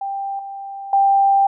sine tone with level steps, 789 Hz, G5, 11 cents sharp, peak -22 / -28 / -11 dBFS, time 0.01-1.47 s, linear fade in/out 5 ms, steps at 0.39 / 0.93 s, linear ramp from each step 2 ms, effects none

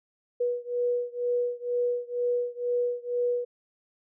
sine beating tone pair, 485.7 / 487.8 Hz, B4 / B4, -29 / -21 cents, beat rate 2.1 Hz, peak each -28 / -29 dBFS, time 0.4-3.45 s, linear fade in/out 10 ms, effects none

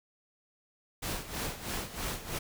pink noise with tremolo, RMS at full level -34 dBFS, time 1.02-2.39 s, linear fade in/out 10 ms, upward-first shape sine, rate 3.1 Hz, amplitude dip 75%, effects none

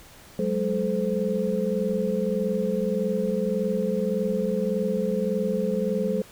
sine tone cluster, 186.4 / 208.1 / 432.4 / 516 Hz, F#3 / G#3 / A4 / C5, +13 / +4 / -30 / -24 cents, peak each -28 dBFS, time 0.39-6.22 s, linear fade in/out 2 ms, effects pink hiss -49 dBFS RMS until 6.31 s

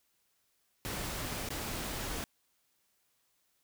pink noise with dropouts, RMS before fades -38 dBFS, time 0.85-2.24 s, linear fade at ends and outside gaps 0 ms, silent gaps 1.488-1.504 s, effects white hiss -75 dBFS RMS until 3.63 s

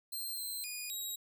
10% pulse tone with pitch steps, 4164 / 4104 / 2458 / 3828 Hz, C8 / C8 / D#7 / A#7, -9 / -34 / -22 / +45 cents, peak -31 dBFS, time 0.12-1.16 s, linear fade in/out 10 ms, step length 260 ms, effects none

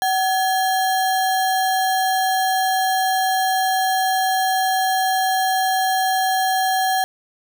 sine tone with sample-and-hold, 756 Hz, F#5, 37 cents sharp, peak -16 dBFS, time 0.02-7.04 s, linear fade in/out 0 ms, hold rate 2450 Hz, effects none

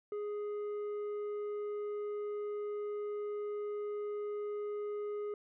sine tone with tanh clipping, 415.3 Hz, G#4, in tune, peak -37 dBFS, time 0.12-5.34 s, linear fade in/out 2 ms, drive 6 dB, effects none

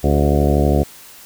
harmonic tone with a mistuned harmonic, 72.4 Hz, D2, 24 cents flat, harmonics 1 / 2 / 3 / 4 / 5 / 6 / 7 / 8 / 9 / 10, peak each -16 / -19 / -21 / -22 / -23 / -24 / -24 / -25 / -26 / -26 dBFS, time 0.03-0.84 s, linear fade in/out 20 ms, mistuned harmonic 6, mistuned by -45 cents, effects white hiss -41 dBFS RMS until 1.25 s

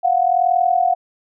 sine tone pair together, 698.5 / 739.6 Hz, F5 / F#5, 0 / -1 cents, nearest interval minor second, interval 99 cents, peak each -16 / -16 dBFS, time 0.03-0.95 s, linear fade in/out 20 ms, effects none

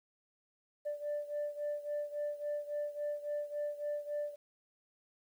sine beating tone pair, 587.3 / 590.9 Hz, D5 / D5, 0 / +10 cents, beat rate 3.6 Hz, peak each -36 / -39 dBFS, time 0.85-4.36 s, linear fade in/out 20 ms, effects tanh soft clip ceiling -31 dBFS + 11-bit

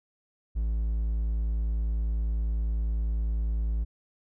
triangle tone, 55 Hz, A1, in tune, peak -23 dBFS, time 0.55-3.85 s, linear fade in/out 20 ms, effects none

